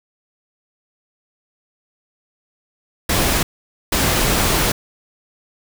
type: noise bursts at uneven times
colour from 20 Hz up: pink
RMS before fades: -17 dBFS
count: 2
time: 3.09-3.43 / 3.92-4.72 s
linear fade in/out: 5 ms
effects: none